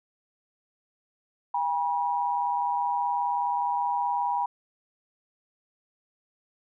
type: tone pair together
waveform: sine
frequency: 808 / 967 Hz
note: G#5 / B5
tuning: -48 / -37 cents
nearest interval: minor third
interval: 311 cents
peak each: -28 / -26 dBFS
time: 1.54-4.46 s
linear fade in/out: 5 ms
effects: none